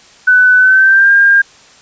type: tone with pitch glide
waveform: sine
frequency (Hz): 1499 to 1606.6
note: F#6 to G6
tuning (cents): +22 to +42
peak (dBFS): -4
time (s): 0.27-1.42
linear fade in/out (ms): 10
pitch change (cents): +120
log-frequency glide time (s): 0.57-1.12
effects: white hiss -42 dBFS RMS until 1.81 s + resampled to 16000 Hz